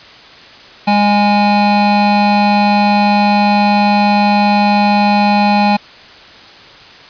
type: tone pair together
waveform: square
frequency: 204.8 / 825.9 Hz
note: G#3 / G#5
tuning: -24 / -10 cents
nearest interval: 2 octaves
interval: 2414 cents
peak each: -12 dBFS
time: 0.87-5.77 s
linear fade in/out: 10 ms
effects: white hiss -37 dBFS RMS until 7.09 s + resampled to 11025 Hz